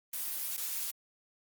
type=noise with dropouts; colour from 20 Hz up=blue; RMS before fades=-36 dBFS; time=0.13-0.91 s; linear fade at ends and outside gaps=5 ms; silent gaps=0.568-0.576 s; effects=Opus 32 kbps